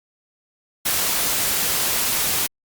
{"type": "noise", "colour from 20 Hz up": "white", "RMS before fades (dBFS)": -21, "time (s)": [0.85, 2.47], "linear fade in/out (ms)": 10, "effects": ["Opus 48 kbps"]}